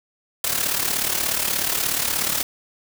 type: noise with amplitude modulation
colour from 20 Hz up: white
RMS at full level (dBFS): -20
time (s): 0.44-2.43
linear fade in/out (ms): 2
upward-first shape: sine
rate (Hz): 36.7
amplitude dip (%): 65
effects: none